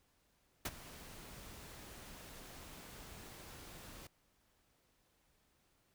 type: noise with ADSR envelope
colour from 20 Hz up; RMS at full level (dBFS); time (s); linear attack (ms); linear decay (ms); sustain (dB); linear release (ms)
pink; -36; 0.65-4.07; 5; 39; -17; 3
effects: pink hiss -75 dBFS RMS until 5.94 s